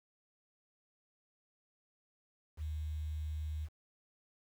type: tone with quantisation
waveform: sine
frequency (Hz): 77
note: D#2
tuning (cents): -17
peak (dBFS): -36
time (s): 2.57-3.69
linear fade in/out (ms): 50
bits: 10
effects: none